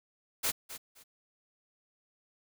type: noise with echo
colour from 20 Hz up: white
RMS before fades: -30 dBFS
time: 0.43-0.52 s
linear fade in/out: 20 ms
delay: 260 ms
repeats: 2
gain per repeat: -13 dB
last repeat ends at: 1.04 s
effects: none